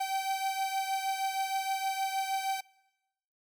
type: beating tone pair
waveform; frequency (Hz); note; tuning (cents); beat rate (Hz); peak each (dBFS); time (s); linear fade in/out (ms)
45% pulse; 772 / 778.4; G5 / G5; -27 / -12; 6.4; -31 / -36; 0-2.61; 10
effects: noise-tail reverb RT60 1.0 s tail -24 dB re dry + MP3 96 kbps